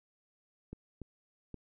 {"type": "clicks", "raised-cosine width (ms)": 3, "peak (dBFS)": -30, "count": 3, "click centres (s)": [0.73, 1.017, 1.543], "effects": []}